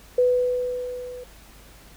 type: tone with level ramp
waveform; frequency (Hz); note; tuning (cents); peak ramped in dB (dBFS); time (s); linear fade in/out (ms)
sine; 496.8; B4; +10; -14 to -35; 0.18-1.24; 5
effects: added 50 Hz sine -50 dBFS peak until 1.96 s + pink hiss -50 dBFS RMS until 1.96 s